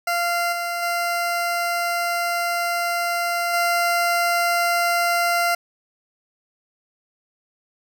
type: tone with level steps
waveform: 20% pulse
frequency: 692 Hz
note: F5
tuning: 16 cents flat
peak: -15 / -19 / -16 / -13 dBFS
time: 0.07-5.55 s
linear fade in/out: 5 ms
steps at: 0.52 / 0.82 / 3.53 s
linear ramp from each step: 10 ms
effects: none